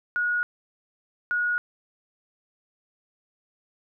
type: tone pair in turn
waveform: sine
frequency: 1450 / 1450 Hz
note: F#6 / F#6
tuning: -35 / -35 cents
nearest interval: unison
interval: 0 cents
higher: neither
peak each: -22 dBFS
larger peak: neither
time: 0.16-0.43 / 1.31-1.58 s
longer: neither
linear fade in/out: 0 ms
effects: none